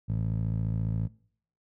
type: tone with band-pass filter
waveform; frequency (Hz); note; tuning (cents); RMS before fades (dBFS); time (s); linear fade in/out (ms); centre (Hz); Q
15% pulse; 54.6; A1; -13; -29; 0.08-1.08; 20; 120; 1.9
effects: noise-tail reverb RT60 0.6 s tail -23 dB re dry